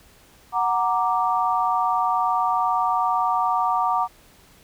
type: chord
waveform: sine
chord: Gb augmented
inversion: none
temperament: equal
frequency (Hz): 740 / 932.3 / 1174.7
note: Gb5 / Bb5 / D6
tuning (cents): 0 / 0 / 0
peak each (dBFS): -23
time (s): 0.52-4.08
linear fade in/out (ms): 50
effects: pink hiss -53 dBFS RMS until 4.63 s